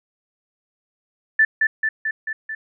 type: tone with echo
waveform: sine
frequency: 1760 Hz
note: A6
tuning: in tune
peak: -11 dBFS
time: 1.39-1.45 s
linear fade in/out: 5 ms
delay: 220 ms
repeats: 5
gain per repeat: -3 dB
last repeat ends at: 2.55 s
effects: none